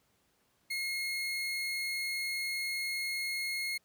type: tone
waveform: 30% pulse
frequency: 2155 Hz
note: C#7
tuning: 49 cents flat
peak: -30 dBFS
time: 0.7-3.78 s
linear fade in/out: 10 ms
effects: pink hiss -72 dBFS RMS until 3.84 s + high-pass 80 Hz 12 dB/octave